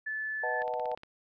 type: tone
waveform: sine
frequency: 1739 Hz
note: A6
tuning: 21 cents flat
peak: -32 dBFS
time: 0.06-0.63 s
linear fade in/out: 10 ms
type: chord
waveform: sine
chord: B dominant seventh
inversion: none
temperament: equal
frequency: 493.9 / 622.3 / 740 / 880 Hz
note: B4 / D#5 / F#5 / A5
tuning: 0 / 0 / 0 / 0 cents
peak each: -36 dBFS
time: 0.43-0.95 s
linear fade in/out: 5 ms
type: click train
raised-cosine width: 0.3 ms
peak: -31 dBFS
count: 8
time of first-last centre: 0.62-1.034 s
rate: 16.9 Hz
effects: none